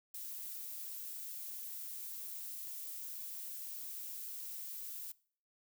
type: noise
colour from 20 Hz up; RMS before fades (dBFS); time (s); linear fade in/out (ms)
violet; -45; 0.14-5.12; 5
effects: noise-tail reverb RT60 0.5 s tail -22 dB re dry